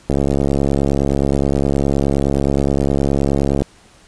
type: click train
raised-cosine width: 2 ms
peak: -3 dBFS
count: 246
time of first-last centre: 0.1-3.62 s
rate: 69.6 Hz
effects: pink hiss -48 dBFS RMS until 4.07 s + resampled to 22050 Hz